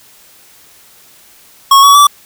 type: tone with pitch steps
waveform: square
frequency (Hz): 1099 / 1127.9 / 1157.6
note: C#6 / C#6 / D6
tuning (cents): -15 / +30 / -25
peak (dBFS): -3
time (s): 1.71-2.07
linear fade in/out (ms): 5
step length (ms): 120
effects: white hiss -43 dBFS RMS until 2.25 s